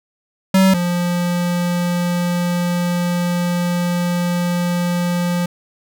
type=tone pair in turn; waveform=square; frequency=190.3 / 175.47 Hz; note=F#3 / F3; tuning=+49 / +8 cents; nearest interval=minor second; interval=141 cents; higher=first; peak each=-10 / -17 dBFS; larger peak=first; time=0.54-0.74 / 0.74-5.46 s; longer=second; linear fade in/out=5 ms; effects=none